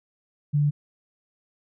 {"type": "tone", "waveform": "sine", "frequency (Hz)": 146.4, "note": "D3", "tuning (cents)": -5, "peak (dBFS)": -18, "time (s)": [0.53, 0.71], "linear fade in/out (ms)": 20, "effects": []}